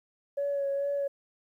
sine tone with vibrato, 561 Hz, C#5, 21 cents sharp, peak -26 dBFS, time 0.37-1.08 s, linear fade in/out 10 ms, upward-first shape sine, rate 2.3 Hz, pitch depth 21 cents each way, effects tanh soft clip ceiling -23 dBFS + 11-bit

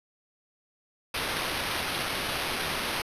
blue noise with sample-and-hold, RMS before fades -31 dBFS, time 1.14-3.02 s, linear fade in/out 5 ms, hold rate 7350 Hz, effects resampled to 32000 Hz

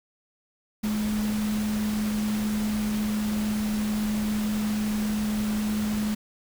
sine tone in noise, 212.4 Hz, G#3, 39 cents sharp, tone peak -24 dBFS, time 0.83-6.15 s, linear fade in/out 10 ms, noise pink, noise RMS -36 dBFS, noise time 0.83-6.15 s, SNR +9 dB, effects none

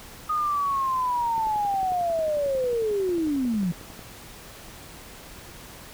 sine linear sweep, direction down, 1244.5 to 164.81 Hz, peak -22 dBFS, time 0.29-3.72 s, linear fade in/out 10 ms
click train, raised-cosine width 2 ms, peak -28 dBFS, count 30, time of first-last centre 1.38-3.993 s, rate 11.1 Hz
effects pink hiss -44 dBFS RMS until 5.93 s

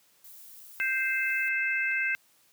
violet noise, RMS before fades -49 dBFS, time 0.24-1.49 s, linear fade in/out 5 ms
harmonic tone, 523 Hz, C5, 1 cent flat, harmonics 3 / 4 / 5, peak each -29 / -30 / -31 dBFS, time 0.8-2.15 s, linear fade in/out 0 ms
clicks, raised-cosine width 0.3 ms, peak -36 dBFS, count 3, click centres 1.302 / 1.478 / 1.915 s
effects white hiss -64 dBFS RMS until 2.52 s + high-pass 100 Hz 12 dB/octave

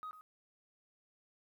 sine tone with echo, 1256 Hz, D#6, 16 cents sharp, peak -40 dBFS, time 0.03-0.11 s, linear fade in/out 0 ms, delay 100 ms, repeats 1, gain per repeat -13 dB, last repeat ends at 0.21 s, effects tanh soft clip ceiling -39 dBFS + 12-bit

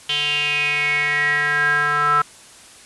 square tone with band-pass filter sweep, 147 Hz, D3, 2 cents sharp, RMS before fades -19 dBFS, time 0.09-2.22 s, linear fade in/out 5 ms, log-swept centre 3100 to 1300 Hz, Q 8.4, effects white hiss -44 dBFS RMS until 2.85 s + resampled to 24000 Hz

